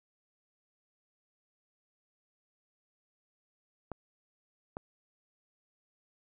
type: clicks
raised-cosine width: 1 ms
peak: -24 dBFS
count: 2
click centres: 3.917 / 4.769 s
effects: none